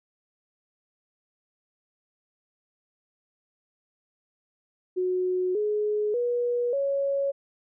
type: tone with pitch steps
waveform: sine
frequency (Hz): 366.4 / 420.9 / 483.5 / 555.4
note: F#4 / G#4 / B4 / C#5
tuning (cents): -17 / +23 / -37 / +3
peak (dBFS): -23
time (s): 4.96-7.32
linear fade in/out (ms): 20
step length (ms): 590
effects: none